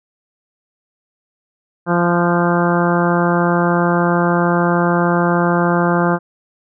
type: harmonic tone with a mistuned harmonic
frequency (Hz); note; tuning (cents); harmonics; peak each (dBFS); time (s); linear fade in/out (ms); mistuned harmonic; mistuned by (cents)
173.3; F3; -13; 1 / 2 / 3 / 4 / 5 / 6 / 7 / 8 / 9; -16 / -19 / -21 / -22 / -23 / -24 / -24 / -25 / -26; 1.86-6.19; 50; 8; +21
effects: none